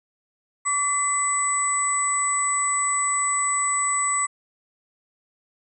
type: tone cluster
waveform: sine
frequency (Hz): 1148 / 2013 / 7950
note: D6 / B6 / B8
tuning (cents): -40 / +33 / +10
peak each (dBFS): -24 / -29 / -23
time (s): 0.65-4.27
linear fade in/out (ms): 20
effects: none